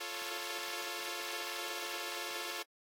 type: chord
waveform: 5% pulse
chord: F augmented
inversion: none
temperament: equal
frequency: 349.2 / 440 / 554.4 Hz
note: F4 / A4 / C#5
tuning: 0 / 0 / 0 cents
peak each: -32 dBFS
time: 0-2.63 s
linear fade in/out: 10 ms
effects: AAC 48 kbps